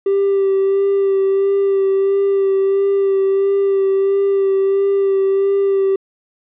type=tone with vibrato; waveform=triangle; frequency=392 Hz; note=G4; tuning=in tune; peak=-9 dBFS; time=0.06-5.96 s; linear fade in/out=5 ms; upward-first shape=sine; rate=1.5 Hz; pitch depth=19 cents each way; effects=tanh soft clip ceiling -8 dBFS + resampled to 8000 Hz